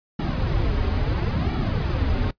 brown noise with flanger, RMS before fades -23 dBFS, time 0.19-2.31 s, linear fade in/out 5 ms, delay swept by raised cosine 1.9 to 6.1 ms, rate 0.74 Hz, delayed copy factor -0.7, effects noise-tail reverb RT60 0.1 s tail -20 dB re dry + resampled to 11025 Hz

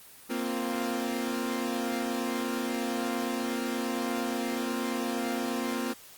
sawtooth chord, Bb suspended second, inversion none, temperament equal, 233.1 / 261.6 / 349.2 Hz, Bb3 / C4 / F4, 0 / 0 / 0 cents, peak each -29 / -29 / -32 dBFS, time 0.29-5.94 s, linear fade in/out 20 ms, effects white hiss -51 dBFS RMS until 6.17 s + Opus 24 kbps

